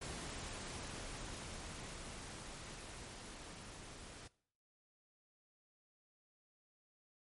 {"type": "noise with level ramp", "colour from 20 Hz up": "pink", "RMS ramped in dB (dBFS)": [-45, -53], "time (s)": [0.01, 4.28], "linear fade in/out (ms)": 10, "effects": ["noise-tail reverb RT60 0.6 s tail -21 dB re dry", "MP3 48 kbps"]}